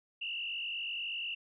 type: tone with frequency modulation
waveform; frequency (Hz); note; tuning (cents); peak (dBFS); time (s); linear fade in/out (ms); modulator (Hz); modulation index
sine; 2794; F7; 0; -35; 0.21-1.35; 10; 48.2; 2.4
effects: none